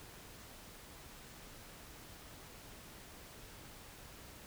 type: silence
effects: pink hiss -54 dBFS RMS until 4.46 s